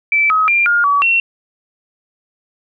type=tone with pitch steps; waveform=sine; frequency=2322 / 1272 / 2386 / 1417 / 1139 / 2721 Hz; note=D7 / D#6 / D7 / F6 / C#6 / F7; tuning=-20 / +38 / +27 / +25 / +47 / -46 cents; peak=-10 dBFS; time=0.12-1.2 s; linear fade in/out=2 ms; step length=180 ms; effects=none